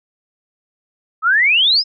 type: exponential sweep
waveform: sine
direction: up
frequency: 1244.5 to 5274 Hz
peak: -10 dBFS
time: 1.22-1.84 s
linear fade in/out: 50 ms
effects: none